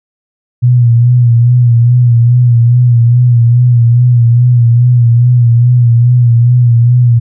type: tone with vibrato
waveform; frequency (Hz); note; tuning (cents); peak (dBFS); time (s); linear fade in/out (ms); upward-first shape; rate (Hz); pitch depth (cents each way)
sine; 120.4; B2; -44; -3; 0.62-7.2; 20; sine; 2.4; 53
effects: none